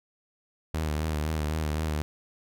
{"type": "tone with vibrato", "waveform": "sawtooth", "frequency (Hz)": 77.2, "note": "D#2", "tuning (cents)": -13, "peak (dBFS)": -23, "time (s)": [0.74, 2.02], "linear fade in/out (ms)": 0, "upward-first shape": "sine", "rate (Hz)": 3.9, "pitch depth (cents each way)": 49, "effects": []}